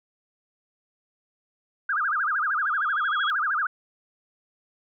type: tone with vibrato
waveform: sine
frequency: 1400 Hz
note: F6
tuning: 4 cents sharp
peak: -22 dBFS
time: 1.89-3.67 s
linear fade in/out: 5 ms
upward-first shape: sine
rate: 13 Hz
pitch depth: 280 cents each way
type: tone with exponential growth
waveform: sine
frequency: 3322 Hz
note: G#7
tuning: in tune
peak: -27 dBFS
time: 2.61-3.3 s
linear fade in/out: 0 ms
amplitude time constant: 150 ms
effects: none